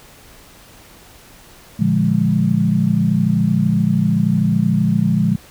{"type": "chord", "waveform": "sine", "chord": "Bb dominant seventh", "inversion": "none", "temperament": "equal", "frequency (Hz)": [116.54, 146.83, 174.61, 207.7], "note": ["Bb2", "D3", "F3", "Ab3"], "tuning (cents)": [0, 0, 0, 0], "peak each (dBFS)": [-21, -20, -17, -17], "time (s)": [1.79, 5.36], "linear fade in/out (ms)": 10, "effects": ["pink hiss -44 dBFS RMS until 5.5 s"]}